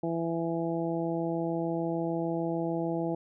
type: harmonic tone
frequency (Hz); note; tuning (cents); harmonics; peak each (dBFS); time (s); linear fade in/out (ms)
166.6; E3; +19; 1 / 2 / 3 / 4 / 5; -34 / -31 / -36 / -36 / -40; 0.03-3.15; 5
effects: none